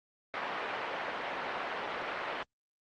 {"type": "band-pass noise", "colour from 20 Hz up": "pink", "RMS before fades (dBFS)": -36, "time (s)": [0.34, 2.43], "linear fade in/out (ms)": 0, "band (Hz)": [590, 2400], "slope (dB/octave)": 12, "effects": ["low-pass 4000 Hz 12 dB/octave", "Opus 24 kbps"]}